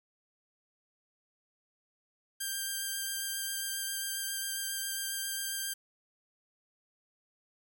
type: tone with vibrato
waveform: 5% pulse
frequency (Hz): 1586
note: G6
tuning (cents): +20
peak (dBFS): -23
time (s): 2.4-5.74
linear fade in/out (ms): 10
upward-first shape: sine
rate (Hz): 7.4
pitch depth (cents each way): 12
effects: 10-bit